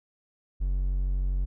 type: tone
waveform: triangle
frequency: 46.25 Hz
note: F#1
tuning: in tune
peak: -22 dBFS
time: 0.6-1.46 s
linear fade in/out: 20 ms
effects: none